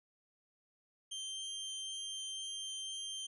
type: tone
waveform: sawtooth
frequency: 3151 Hz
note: G7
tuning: 8 cents sharp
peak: -37 dBFS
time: 1.11-3.27 s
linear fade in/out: 10 ms
effects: resampled to 24000 Hz